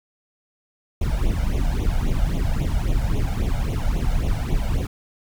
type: noise with flanger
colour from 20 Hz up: brown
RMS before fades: -21 dBFS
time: 1.01-4.87 s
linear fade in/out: 5 ms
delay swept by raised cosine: 0.3 to 1.4 ms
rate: 3.7 Hz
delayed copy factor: +0.9
effects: none